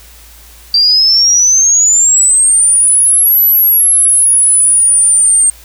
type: exponential two-way sweep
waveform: sine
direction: up then down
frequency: 4666 to 11950 to 8630 Hz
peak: -5 dBFS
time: 0.74-5.5 s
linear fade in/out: 2 ms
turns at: 3.42 s
effects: added 57 Hz sine -38 dBFS peak until 5.64 s + white hiss -39 dBFS RMS until 5.64 s